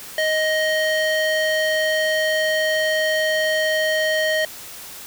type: tone with band-pass filter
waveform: square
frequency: 625 Hz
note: D#5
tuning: 8 cents sharp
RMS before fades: -20 dBFS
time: 0.18-4.45 s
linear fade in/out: 2 ms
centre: 2000 Hz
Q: 0.83
effects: white hiss -37 dBFS RMS until 5.06 s